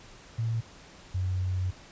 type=tone pair in turn; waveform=sine; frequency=113.8 / 92.3 Hz; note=A#2 / F#2; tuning=-41 / -4 cents; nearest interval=major third; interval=363 cents; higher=first; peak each=-26 dBFS; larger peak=neither; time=0.38-0.61 / 1.14-1.71 s; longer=second; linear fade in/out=10 ms; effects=pink hiss -51 dBFS RMS until 1.91 s + resampled to 16000 Hz